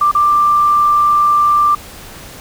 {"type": "tone with dropouts", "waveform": "sine", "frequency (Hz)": 1182, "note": "D6", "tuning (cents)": 11, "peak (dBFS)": -8, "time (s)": [0.01, 1.75], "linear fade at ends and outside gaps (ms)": 5, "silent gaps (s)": [0.114, 0.149], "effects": ["pink hiss -34 dBFS RMS until 2.4 s"]}